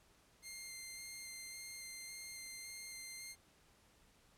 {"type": "tone with vibrato", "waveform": "10% pulse", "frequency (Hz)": 2102, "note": "C7", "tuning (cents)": 7, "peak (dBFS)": -38, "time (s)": [0.42, 3.36], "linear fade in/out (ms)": 50, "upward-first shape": "square", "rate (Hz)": 1.8, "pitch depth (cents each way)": 9, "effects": ["pink hiss -69 dBFS RMS until 4.37 s", "low-pass 12000 Hz 12 dB/octave"]}